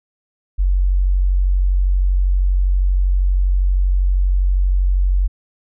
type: tone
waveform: sine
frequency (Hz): 46.29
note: F#1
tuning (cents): +2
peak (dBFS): -12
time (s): 0.58-5.28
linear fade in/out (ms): 20
effects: none